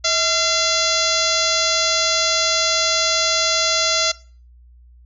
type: harmonic tone with a mistuned harmonic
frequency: 685 Hz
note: F5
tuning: 34 cents flat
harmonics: 1 / 2 / 3 / 4 / 5 / 6 / 7 / 8 / 9 / 10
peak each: -25 / -25 / -26 / -29 / -25 / -24 / -23 / -28 / -23 / -29 dBFS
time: 0.04-4.12 s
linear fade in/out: 10 ms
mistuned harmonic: 1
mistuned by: -110 cents
effects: noise-tail reverb RT60 0.4 s tail -21 dB re dry + added 60 Hz sine -44 dBFS peak until 5.05 s